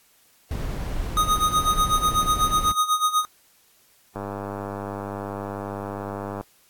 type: noise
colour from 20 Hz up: brown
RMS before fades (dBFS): -28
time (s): 0.51-2.72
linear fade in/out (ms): 2
type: tone with tremolo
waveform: square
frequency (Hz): 1244.5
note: D#6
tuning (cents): 0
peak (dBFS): -17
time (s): 1.17-3.25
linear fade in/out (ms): 0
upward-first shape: sine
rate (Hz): 8.1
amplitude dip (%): 80
type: click train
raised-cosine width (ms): 1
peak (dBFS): -17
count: 226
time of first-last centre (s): 4.16-6.41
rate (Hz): 100
effects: white hiss -59 dBFS RMS until 6.69 s + AAC 64 kbps